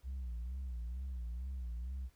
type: tone with vibrato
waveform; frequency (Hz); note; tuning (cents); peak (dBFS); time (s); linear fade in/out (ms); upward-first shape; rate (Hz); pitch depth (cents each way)
sine; 62; B1; +7; -36; 0.03-2.1; 50; sine; 2.2; 120
effects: tanh soft clip ceiling -37 dBFS + pink hiss -72 dBFS RMS until 2.15 s